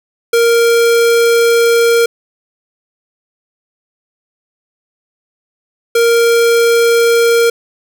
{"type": "tone pair in turn", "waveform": "square", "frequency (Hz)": [466.2, 466.2], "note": ["A#4", "A#4"], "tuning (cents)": [0, 0], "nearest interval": "unison", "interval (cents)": 0, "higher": "neither", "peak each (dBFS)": -8, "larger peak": "neither", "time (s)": [[0.33, 2.06], [5.95, 7.5]], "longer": "first", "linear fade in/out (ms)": 5, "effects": []}